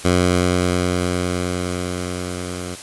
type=tone with level ramp; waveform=10% pulse; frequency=89.7 Hz; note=F2; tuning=47 cents sharp; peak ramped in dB=-5 to -19 dBFS; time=0.04-2.76 s; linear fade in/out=20 ms; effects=white hiss -35 dBFS RMS until 2.82 s + resampled to 24000 Hz